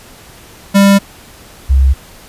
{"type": "tone pair in turn", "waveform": ["square", "sine"], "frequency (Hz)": [198.4, 66.84], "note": ["G3", "C2"], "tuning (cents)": [21, 38], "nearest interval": "octave + perfect fifth", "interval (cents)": 1883, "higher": "first", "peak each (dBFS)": -5, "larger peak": "neither", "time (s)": [[0.74, 0.99], [1.69, 1.94]], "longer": "neither", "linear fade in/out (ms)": 20, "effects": ["pink hiss -38 dBFS RMS until 2.28 s", "resampled to 32000 Hz"]}